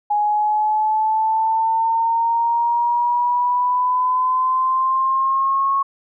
sine exponential sweep, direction up, 830.6 to 1100 Hz, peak -15 dBFS, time 0.1-5.83 s, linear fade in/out 10 ms, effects none

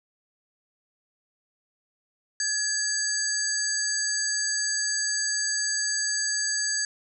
sine tone cluster, 1694 / 4683 / 6410 / 7870 Hz, G#6 / D8 / G8 / B8, +34 / -6 / +38 / -7 cents, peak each -30 dBFS, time 2.4-6.85 s, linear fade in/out 2 ms, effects none

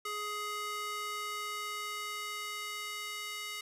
square tone with high-pass filter sweep, 417.7 Hz, G#4, 10 cents sharp, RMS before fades -39 dBFS, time 0.05-3.61 s, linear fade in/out 5 ms, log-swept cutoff 960 to 2100 Hz, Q 1.2, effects resampled to 32000 Hz + 11-bit

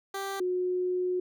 15% pulse / sine tone pair in turn, 392 / 363.4 Hz, G4 / F#4, 0 / -31 cents, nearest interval minor second, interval 131 cents, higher first, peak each -26 dBFS, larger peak neither, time 0.14-0.4 / 0.4-1.2 s, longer second, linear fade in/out 5 ms, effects none

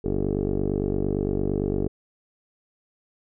10% pulse tone with low-pass filter, 48.8 Hz, G1, 7 cents flat, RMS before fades -25 dBFS, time 0.04-1.88 s, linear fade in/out 10 ms, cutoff 430 Hz, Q 9.8, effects none

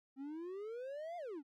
triangle exponential two-way sweep, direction up then down, 261.6 to 716 to 261.6 Hz, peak -40 dBFS, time 0.16-1.43 s, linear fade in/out 50 ms, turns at 1.17 s, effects MP3 64 kbps

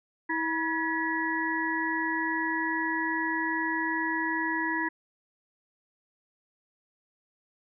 harmonic tone with a mistuned harmonic, 322.9 Hz, E4, 36 cents flat, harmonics 1 / 3 / 5 / 6, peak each -32 / -32 / -32 / -32 dBFS, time 0.29-4.89 s, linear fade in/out 10 ms, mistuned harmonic 5, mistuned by +74 cents, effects none

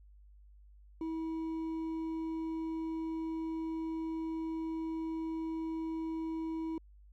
triangle tone with hard clipping, 323.2 Hz, E4, 34 cents flat, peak -36 dBFS, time 1.01-6.78 s, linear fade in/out 2 ms, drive 8 dB, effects added 50 Hz sine -55 dBFS peak until 7.12 s

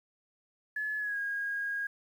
sine tone with pitch glide, 1711 to 1634.7 Hz, A6 to G#6, -49 to -28 cents, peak -31 dBFS, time 0.76-1.87 s, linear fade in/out 5 ms, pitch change -79 cents, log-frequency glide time 0.98-1.18 s, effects 10-bit

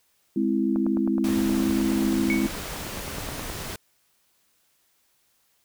sine chord, Ab augmented, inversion none, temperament equal, 207.7 / 261.6 / 329.6 Hz, Ab3 / C4 / E4, 0 / 0 / 0 cents, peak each -25 dBFS, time 0.36-2.47 s, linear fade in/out 5 ms
click train, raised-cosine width 1 ms, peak -21 dBFS, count 27, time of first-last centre 0.76-3.5 s, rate 9.49 Hz
pink noise, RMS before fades -34 dBFS, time 1.24-3.76 s, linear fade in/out 2 ms
sine tone with exponential decay, 2232 Hz, C#7, 11 cents sharp, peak -22 dBFS, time 2.3-2.59 s, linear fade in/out 0 ms, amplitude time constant 61 ms
effects white hiss -67 dBFS RMS until 5.64 s

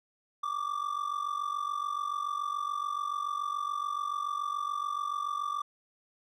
triangle ring-modulated tone, 1172 Hz, D6, 4 cents flat, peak -26 dBFS, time 0.43-5.62 s, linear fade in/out 5 ms, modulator 23.5 Hz, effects none

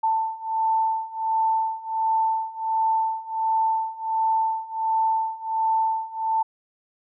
sine beating tone pair, 888 / 889.4 Hz, A5 / A5, +16 / +18 cents, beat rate 1.4 Hz, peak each -25 / -23 dBFS, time 0.03-6.43 s, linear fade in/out 10 ms, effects none

